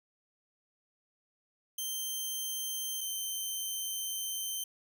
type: tone pair in turn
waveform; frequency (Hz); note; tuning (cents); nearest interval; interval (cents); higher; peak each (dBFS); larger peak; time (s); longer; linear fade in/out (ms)
10% pulse; 3136 / 3104; G7 / G7; 0 / -18; unison; 18; first; -26; neither; 1.78-3.01 / 3.01-4.64; second; 5
effects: none